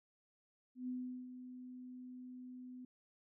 sine tone with ADSR envelope, 251.8 Hz, B3, 34 cents sharp, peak -38 dBFS, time 0.75-2.85 s, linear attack 130 ms, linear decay 390 ms, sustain -10 dB, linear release 4 ms, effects none

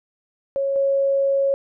sine tone pair in turn, 550 / 550 Hz, C#5 / C#5, -14 / -14 cents, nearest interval unison, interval 0 cents, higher neither, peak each -19 / -16 dBFS, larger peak second, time 0.56-0.76 / 0.76-1.54 s, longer second, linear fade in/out 0 ms, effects none

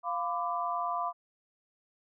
sine chord, B diminished, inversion second, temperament equal with one note detuned, 698.5 / 1005.6 / 1174.7 Hz, F5 / B5 / D6, 0 / +31 / 0 cents, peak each -34 dBFS, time 0.03-1.13 s, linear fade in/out 50 ms, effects none

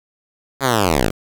5% pulse linear sweep, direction down, 142 to 41.54 Hz, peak -3 dBFS, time 0.6-1.12 s, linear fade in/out 50 ms, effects 7-bit

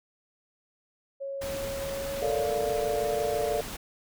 sine tone with pitch glide, 550 to 553.8 Hz, C#5 to C#5, -14 to -2 cents, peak -32 dBFS, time 1.2-2.46 s, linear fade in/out 20 ms, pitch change +12 cents, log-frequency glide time 1.84-2.09 s
pink noise, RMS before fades -38 dBFS, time 1.41-3.77 s, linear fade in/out 10 ms
sine chord, Bb major seventh, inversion third, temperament equal, 440 / 466.2 / 587.3 / 698.5 Hz, A4 / Bb4 / D5 / F5, 0 / 0 / 0 / 0 cents, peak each -30 / -34 / -30 / -32 dBFS, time 2.22-3.61 s, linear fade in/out 5 ms
effects none

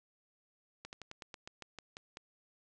slowing click train, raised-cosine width 0.2 ms, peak -28 dBFS, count 11, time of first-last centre 0.85-2.171 s, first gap 79 ms, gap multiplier 1.11, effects resampled to 22050 Hz

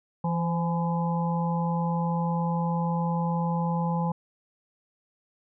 harmonic tone with a mistuned harmonic, 168.5 Hz, E3, 38 cents sharp, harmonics 1 / 3 / 5 / 6, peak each -25 / -35 / -31 / -36 dBFS, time 0.24-4.12 s, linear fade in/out 5 ms, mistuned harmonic 3, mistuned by +34 cents, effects none

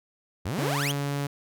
sawtooth exponential sweep, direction up, 77.78 to 3520 Hz, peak -24 dBFS, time 0.45-0.92 s, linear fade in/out 10 ms
sawtooth tone, 141.9 Hz, C#3, 41 cents sharp, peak -23 dBFS, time 0.58-1.27 s, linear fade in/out 5 ms
effects none

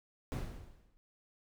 brown noise with exponential decay, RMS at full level -32 dBFS, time 0.32-0.97 s, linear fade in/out 0 ms, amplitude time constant 140 ms, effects none

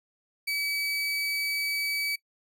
30% pulse tone, 2286 Hz, D7, 47 cents flat, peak -25 dBFS, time 0.47-2.16 s, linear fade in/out 10 ms, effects noise-tail reverb RT60 0.1 s tail -20 dB re dry

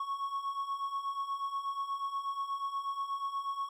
triangle beating tone pair, 1099 / 1107.3 Hz, C#6 / C#6, -15 / -2 cents, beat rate 8.3 Hz, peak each -38 / -33 dBFS, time 0-3.69 s, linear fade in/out 5 ms, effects none

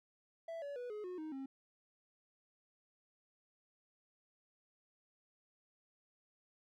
triangle tone with pitch steps, 662 / 569.7 / 490.2 / 421.9 / 363 / 312.4 / 268.9 Hz, E5 / C#5 / B4 / G#4 / F#4 / D#4 / C4, +7 / +47 / -13 / +27 / -33 / +7 / +47 cents, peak -40 dBFS, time 0.48-1.46 s, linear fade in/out 5 ms, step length 140 ms, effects none

